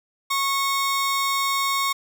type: tone pair together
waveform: 30% pulse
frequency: 1100 / 3700 Hz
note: C#6 / A#7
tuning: -14 / -14 cents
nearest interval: octave + major sixth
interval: 2100 cents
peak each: -19 / -26 dBFS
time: 0.3-1.93 s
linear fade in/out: 10 ms
effects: none